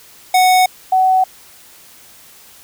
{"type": "tone pair in turn", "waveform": ["square", "sine"], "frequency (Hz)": [739, 751], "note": ["F#5", "F#5"], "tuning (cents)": [-2, 26], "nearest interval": "unison", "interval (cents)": 28, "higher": "second", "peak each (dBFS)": -9, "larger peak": "neither", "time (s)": [[0.34, 0.66], [0.92, 1.24]], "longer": "neither", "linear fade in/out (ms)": 5, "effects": ["white hiss -43 dBFS RMS until 2.63 s"]}